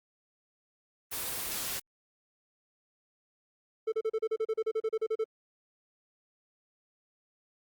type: noise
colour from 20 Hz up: white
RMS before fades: -35 dBFS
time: 1.11-1.8 s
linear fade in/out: 20 ms
type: tone bursts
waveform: triangle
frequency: 441.6 Hz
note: A4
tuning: 6 cents sharp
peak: -25 dBFS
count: 16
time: 3.87-5.243 s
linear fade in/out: 10 ms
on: 53 ms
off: 35 ms
effects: Opus 24 kbps

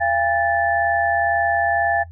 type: tone cluster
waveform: sine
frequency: 684 / 806 / 1749 Hz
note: F5 / G5 / A6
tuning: -36 / +48 / -11 cents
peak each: -21 dBFS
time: 0-2.04 s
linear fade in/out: 20 ms
effects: noise-tail reverb RT60 0.1 s tail -17 dB re dry + added 84 Hz sine -36 dBFS peak until 2.11 s

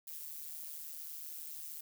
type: noise with amplitude modulation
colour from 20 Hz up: violet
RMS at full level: -42 dBFS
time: 0.07-1.81 s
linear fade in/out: 5 ms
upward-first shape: sine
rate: 153 Hz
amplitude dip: 85%
effects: none

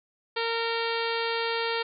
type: harmonic tone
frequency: 460 Hz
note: A#4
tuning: 23 cents flat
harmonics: 1 / 2 / 3 / 4 / 5 / 6 / 7 / 8 / 9 / 10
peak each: -30 / -33 / -35 / -36 / -37 / -38 / -38 / -39 / -40 / -40 dBFS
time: 0.36-1.83 s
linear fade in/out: 10 ms
effects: none

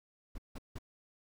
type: noise bursts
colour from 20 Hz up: brown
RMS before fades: -41 dBFS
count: 3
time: 0.35-0.786 s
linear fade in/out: 5 ms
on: 32 ms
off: 170 ms
effects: none

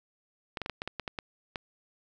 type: clicks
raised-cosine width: 0.3 ms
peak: -18 dBFS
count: 10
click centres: 0.572 / 0.617 / 0.661 / 0.697 / 0.819 / 0.876 / 0.997 / 1.078 / 1.188 / 1.558 s
effects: none

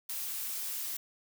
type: noise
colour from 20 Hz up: blue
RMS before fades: -37 dBFS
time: 0.09-0.97 s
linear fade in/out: 5 ms
effects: none

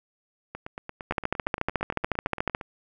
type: two click trains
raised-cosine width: 0.5 ms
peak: -9 / -20 dBFS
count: 21 / 19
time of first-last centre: 1.11-2.549 / 0.55-2.612 s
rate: 13.9 / 8.73 Hz
effects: none

